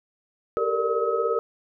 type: tone cluster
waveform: sine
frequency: 393.3 / 448.7 / 466.1 / 588 / 1279 Hz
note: G4 / A4 / A#4 / D5 / D#6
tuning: +6 / +34 / 0 / +2 / +47 cents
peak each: -29 / -29 / -25 / -30 / -28 dBFS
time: 0.57-1.39 s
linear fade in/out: 0 ms
effects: none